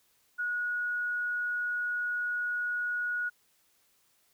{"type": "tone", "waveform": "sine", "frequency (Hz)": 1455, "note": "F#6", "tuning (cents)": -29, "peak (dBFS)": -29, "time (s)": [0.38, 3.3], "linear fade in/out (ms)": 20, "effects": ["white hiss -69 dBFS RMS until 4.33 s"]}